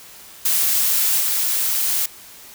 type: noise with level steps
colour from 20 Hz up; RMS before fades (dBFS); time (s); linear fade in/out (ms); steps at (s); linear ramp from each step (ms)
blue; -18 / -20; 0.45-2.06; 5; 1.2; 5
effects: white hiss -42 dBFS RMS until 2.54 s